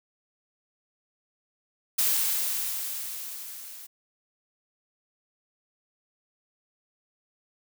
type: noise with level ramp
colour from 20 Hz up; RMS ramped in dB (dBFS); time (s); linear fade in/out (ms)
blue; -23 to -44; 1.98-3.87; 10
effects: none